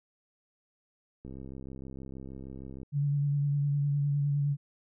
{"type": "click train", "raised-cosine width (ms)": 3, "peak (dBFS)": -31, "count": 106, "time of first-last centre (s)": [1.25, 2.831], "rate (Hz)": 66.4}
{"type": "tone with vibrato", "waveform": "sine", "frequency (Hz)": 143.2, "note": "D3", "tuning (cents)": -43, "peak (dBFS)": -25, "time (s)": [2.92, 4.57], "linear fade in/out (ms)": 50, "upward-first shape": "sine", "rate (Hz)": 9.8, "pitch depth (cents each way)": 23}
{"effects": []}